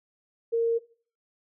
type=tone; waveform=sine; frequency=461.4 Hz; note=A#4; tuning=18 cents flat; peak=-21 dBFS; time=0.52-0.79 s; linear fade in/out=20 ms; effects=noise-tail reverb RT60 0.4 s tail -17 dB re dry